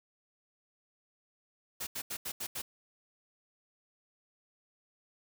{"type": "noise bursts", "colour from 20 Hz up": "white", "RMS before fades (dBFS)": -38, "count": 6, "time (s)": [1.8, 2.62], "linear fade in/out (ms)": 10, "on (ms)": 70, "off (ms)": 80, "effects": []}